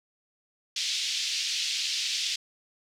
white band-pass noise, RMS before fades -30 dBFS, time 0.76-2.36 s, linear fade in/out 5 ms, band 2700 to 5400 Hz, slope 24 dB/octave, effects none

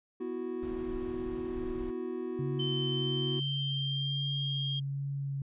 triangle chord, B suspended fourth, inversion none, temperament equal, 246.9 / 329.6 / 370 Hz, B3 / E4 / F#4, 0 / 0 / 0 cents, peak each -38 / -38 / -34 dBFS, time 0.2-3.4 s, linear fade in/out 10 ms
brown noise, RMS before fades -43 dBFS, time 0.62-1.91 s, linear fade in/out 10 ms
sine tone with vibrato, 138.59 Hz, C#3, in tune, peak -32 dBFS, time 2.39-5.42 s, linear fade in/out 2 ms, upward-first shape sine, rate 1.2 Hz, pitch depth 14 cents each way
sine tone with pitch glide, 3077 to 3226 Hz, G7 to G7, -33 to +49 cents, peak -33 dBFS, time 2.59-4.8 s, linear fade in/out 10 ms, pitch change +82 cents, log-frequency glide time 2.89-4.43 s
effects resampled to 8000 Hz

